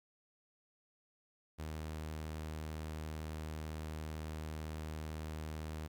sawtooth tone, 77.9 Hz, D#2, 3 cents sharp, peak -37 dBFS, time 1.58-5.88 s, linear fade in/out 20 ms, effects 13-bit

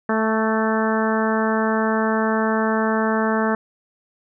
harmonic tone with a mistuned harmonic, 220 Hz, A3, in tune, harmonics 1 / 2 / 3 / 4 / 5 / 6 / 7 / 8, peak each -21 / -24 / -26 / -27 / -28 / -29 / -29 / -30 dBFS, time 0.09-3.55 s, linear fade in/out 2 ms, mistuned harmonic 5, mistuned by +17 cents, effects none

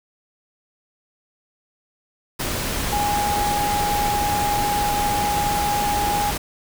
sine tone in noise, 824 Hz, G#5, 14 cents flat, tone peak -20 dBFS, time 2.92-6.31 s, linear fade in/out 10 ms, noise pink, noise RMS -25 dBFS, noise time 2.39-6.38 s, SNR +2 dB, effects none

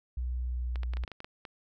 sine tone with pitch glide, 61.74 to 60.64 Hz, B1 to B1, 0 to -31 cents, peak -30 dBFS, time 0.17-1.05 s, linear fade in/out 5 ms, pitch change -31 cents, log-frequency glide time 0.43-0.84 s
clicks, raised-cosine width 0.3 ms, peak -26 dBFS, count 10, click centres 0.758 / 0.833 / 0.936 / 0.97 / 1.037 / 1.078 / 1.117 / 1.204 / 1.245 / 1.452 s
effects none

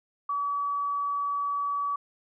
sine tone, 1142 Hz, D6, 49 cents flat, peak -26 dBFS, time 0.29-1.96 s, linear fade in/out 5 ms, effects none

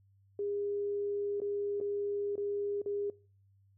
sine tone with dropouts, 406.7 Hz, G#4, 36 cents flat, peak -32 dBFS, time 0.39-3.1 s, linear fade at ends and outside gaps 2 ms, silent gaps 1.402-1.417 / 1.802-1.811 / 2.356-2.378 / 2.817-2.86 s, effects noise-tail reverb RT60 0.4 s tail -22 dB re dry + added 98 Hz sine -63 dBFS peak until 3.77 s

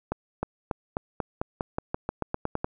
accelerating click train, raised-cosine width 1 ms, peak -13 dBFS, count 15, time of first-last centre 0.12-2.645 s, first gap 310 ms, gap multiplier 0.91, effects none

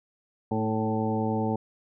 harmonic tone with a mistuned harmonic, 110 Hz, A2, in tune, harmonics 1 / 2 / 3 / 4 / 5 / 7 / 8, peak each -31 / -28 / -34 / -32 / -36 / -34 / -35 dBFS, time 0.51-1.56 s, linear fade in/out 5 ms, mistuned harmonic 3, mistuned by -21 cents, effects none

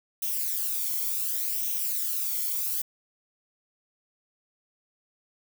violet noise with flanger, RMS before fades -29 dBFS, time 0.22-2.82 s, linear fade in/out 5 ms, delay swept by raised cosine 0.33 to 0.92 ms, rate 0.68 Hz, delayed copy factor +0.6, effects none

